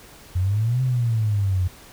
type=exponential two-way sweep; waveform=sine; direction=up then down; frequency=87.31 to 130.81 to 88.9 Hz; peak=-18 dBFS; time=0.35-1.68 s; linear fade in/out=10 ms; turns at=0.82 s; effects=pink hiss -46 dBFS RMS until 1.92 s